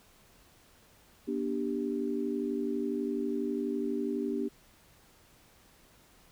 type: chord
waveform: sine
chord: G major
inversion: first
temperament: equal with one note detuned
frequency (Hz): 241.6 / 293.7 / 392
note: B3 / D4 / G4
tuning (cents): -38 / 0 / 0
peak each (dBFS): -34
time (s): 1.27-4.49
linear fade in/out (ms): 20
effects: pink hiss -61 dBFS RMS until 6.31 s